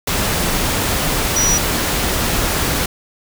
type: tone in noise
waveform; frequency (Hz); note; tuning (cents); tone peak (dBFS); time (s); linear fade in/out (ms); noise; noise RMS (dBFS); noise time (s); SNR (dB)
sine; 5830; F#8; -26; -14; 1.36-1.58; 5; pink; -18; 0.07-2.86; +1
effects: none